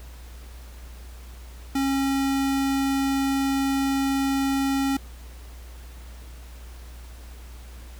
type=tone; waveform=square; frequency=272.4 Hz; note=C#4; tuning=30 cents flat; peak=-22 dBFS; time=1.75-4.97 s; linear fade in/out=5 ms; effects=added 60 Hz sine -39 dBFS peak until 7.99 s + pink hiss -50 dBFS RMS until 7.99 s